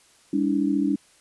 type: tone cluster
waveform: sine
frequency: 200.3 / 285.4 / 319.8 Hz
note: G3 / D4 / D#4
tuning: +38 / -49 / +48 cents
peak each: -26 / -22 / -26 dBFS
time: 0.33-0.96 s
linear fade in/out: 5 ms
effects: white hiss -57 dBFS RMS until 1.2 s + resampled to 24000 Hz